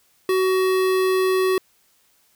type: tone with notch filter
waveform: square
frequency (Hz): 375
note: F#4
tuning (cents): +23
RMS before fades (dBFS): -19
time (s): 0.29-1.58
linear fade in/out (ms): 2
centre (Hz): 6800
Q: 1.6
effects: white hiss -61 dBFS RMS until 2.35 s